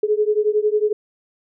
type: beating tone pair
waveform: sine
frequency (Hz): 418.5 / 429.5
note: G#4 / A4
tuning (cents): +13 / -42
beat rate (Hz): 11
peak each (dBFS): -18 / -19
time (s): 0.03-0.93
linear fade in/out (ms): 5
effects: none